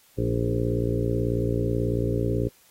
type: harmonic tone with a mistuned harmonic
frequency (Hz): 58.27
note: A#1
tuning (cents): 0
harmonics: 1 / 2 / 3 / 4 / 5 / 6 / 7 / 8 / 9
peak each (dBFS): -31 / -26 / -33 / -35 / -31 / -35 / -29 / -35 / -34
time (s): 0.17-2.49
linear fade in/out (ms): 20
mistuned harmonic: 5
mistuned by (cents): +26
effects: white hiss -58 dBFS RMS until 2.7 s + AAC 48 kbps